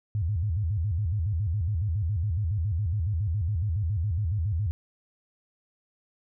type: tone with vibrato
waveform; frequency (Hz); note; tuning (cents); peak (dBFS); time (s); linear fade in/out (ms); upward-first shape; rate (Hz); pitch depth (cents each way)
sine; 92.5; F#2; 0; -24; 0.15-4.71; 0; square; 7.2; 230
effects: none